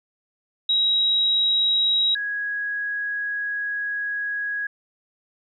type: tone pair in turn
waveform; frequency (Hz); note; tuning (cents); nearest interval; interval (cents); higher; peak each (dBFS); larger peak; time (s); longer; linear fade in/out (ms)
sine; 3836 / 1660.1; A#7 / G#6; +49 / -1; octave + major second; 1450; first; -17 / -24; first; 0.69-2.15 / 2.15-4.67; second; 5
effects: none